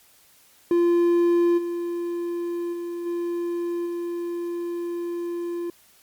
triangle tone with level steps, 345.2 Hz, F4, 20 cents flat, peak -14 / -23 / -26 / -22 / -24 dBFS, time 0.71-5.7 s, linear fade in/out 2 ms, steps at 1.57 / 2.72 / 3.05 / 3.85 s, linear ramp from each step 20 ms, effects white hiss -56 dBFS RMS until 6.02 s + MP3 96 kbps

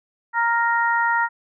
harmonic tone, 466.2 Hz, A#4, in tune, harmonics 2 / 3 / 4, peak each -20 / -22 / -23 dBFS, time 0.33-1.29 s, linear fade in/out 50 ms, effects none

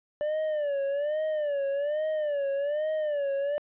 triangle tone with vibrato, 587.3 Hz, D5, in tune, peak -24 dBFS, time 0.21-3.58 s, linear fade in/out 0 ms, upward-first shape sine, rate 1.2 Hz, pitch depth 110 cents each way, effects resampled to 8000 Hz + 11-bit

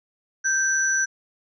sine tone pair together, 1568 / 5926 Hz, G6 / F#8, 0 / +2 cents, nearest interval octave + major seventh, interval 2302 cents, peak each -21 / -23 dBFS, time 0.44-1.06 s, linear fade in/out 20 ms, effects none

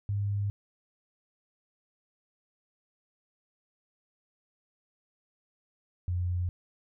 sine tone pair in turn, 101.3 / 89.05 Hz, G#2 / F2, -43 / +34 cents, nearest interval major second, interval 223 cents, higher first, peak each -27 dBFS, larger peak neither, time 0.09-0.5 / 6.08-6.49 s, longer neither, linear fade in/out 0 ms, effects none

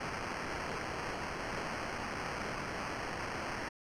blue noise with sample-and-hold, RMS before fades -39 dBFS, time 0-3.69 s, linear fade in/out 10 ms, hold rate 3675 Hz, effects low-pass 6000 Hz 12 dB/octave

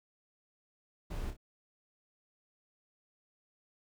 brown noise with echo, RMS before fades -38 dBFS, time 1.1-1.31 s, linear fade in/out 10 ms, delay 29 ms, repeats 2, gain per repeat -7 dB, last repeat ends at 1.368 s, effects none

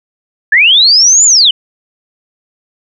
sine linear two-way sweep, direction up then down, 1661.2 to 7200 to 2904 Hz, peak -3 dBFS, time 0.52-1.51 s, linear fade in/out 5 ms, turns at 1.25 s, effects none

